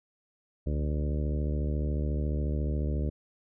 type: harmonic tone with a mistuned harmonic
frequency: 74.1 Hz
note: D2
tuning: 16 cents sharp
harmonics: 1 / 2 / 3 / 4 / 5 / 6 / 7 / 8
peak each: -28 / -34 / -38 / -40 / -42 / -44 / -45 / -46 dBFS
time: 0.66-3.1 s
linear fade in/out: 10 ms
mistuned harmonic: 1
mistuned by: -89 cents
effects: none